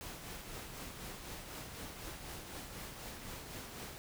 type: noise with tremolo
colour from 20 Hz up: pink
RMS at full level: -45 dBFS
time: 0.01-3.98 s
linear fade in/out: 0 ms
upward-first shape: triangle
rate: 4 Hz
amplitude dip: 45%
effects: none